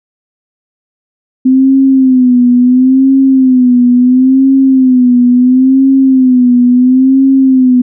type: tone with vibrato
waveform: sine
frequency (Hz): 256.7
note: C4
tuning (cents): -33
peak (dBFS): -3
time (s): 1.45-7.82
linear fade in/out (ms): 10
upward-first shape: sine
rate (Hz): 0.73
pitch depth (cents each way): 81
effects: none